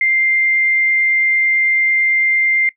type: tone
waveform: sine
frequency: 2097 Hz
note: C7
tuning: 3 cents sharp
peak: -12 dBFS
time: 0.01-2.69 s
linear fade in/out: 2 ms
effects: noise-tail reverb RT60 0.1 s tail -18 dB re dry